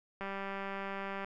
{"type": "click train", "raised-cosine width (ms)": 0.5, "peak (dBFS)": -25, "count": 204, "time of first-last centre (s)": [0.21, 1.246], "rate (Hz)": 196, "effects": []}